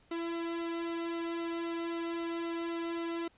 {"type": "tone with flanger", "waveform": "sawtooth", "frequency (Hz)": 335.9, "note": "E4", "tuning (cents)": 33, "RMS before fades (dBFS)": -36, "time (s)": [0.11, 3.28], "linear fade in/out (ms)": 5, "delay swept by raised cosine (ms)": [1.2, 1.78], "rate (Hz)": 3.8, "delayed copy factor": -0.75, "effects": ["pink hiss -66 dBFS RMS until 3.37 s", "resampled to 8000 Hz"]}